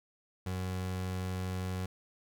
30% pulse tone, 92.5 Hz, F#2, in tune, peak -31 dBFS, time 0.46-1.86 s, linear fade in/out 5 ms, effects none

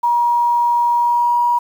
sine tone with pitch glide, 953 to 959.6 Hz, A#5 to A#5, +38 to +50 cents, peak -12 dBFS, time 0.03-1.59 s, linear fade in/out 10 ms, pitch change +12 cents, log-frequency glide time 0.94-1.46 s, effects 7-bit

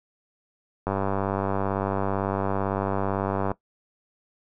click train, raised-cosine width 1 ms, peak -12 dBFS, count 260, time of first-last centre 0.87-3.516 s, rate 97.9 Hz, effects noise-tail reverb RT60 0.1 s tail -17 dB re dry

